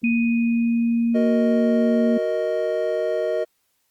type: tone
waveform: sine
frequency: 233.1 Hz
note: A#3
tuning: in tune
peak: -17 dBFS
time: 0.03-2.18 s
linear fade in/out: 10 ms
type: tone with exponential decay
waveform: sine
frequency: 2489 Hz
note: D#7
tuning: in tune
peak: -24 dBFS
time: 0.04-1.93 s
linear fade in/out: 2 ms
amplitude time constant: 410 ms
type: chord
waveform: triangle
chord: D# minor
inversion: first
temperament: equal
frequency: 370 / 466.2 / 622.3 Hz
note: F#4 / A#4 / D#5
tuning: 0 / 0 / 0 cents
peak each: -26 / -23 / -21 dBFS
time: 1.14-3.45 s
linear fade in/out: 20 ms
effects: white hiss -69 dBFS RMS until 3.9 s + Opus 48 kbps